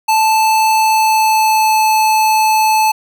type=tone with pitch glide; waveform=square; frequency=877 to 869.9 Hz; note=A5 to A5; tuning=-6 to -20 cents; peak=-10 dBFS; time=0.08-2.92 s; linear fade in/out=10 ms; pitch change=-14 cents; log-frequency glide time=0.76-1.82 s; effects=7-bit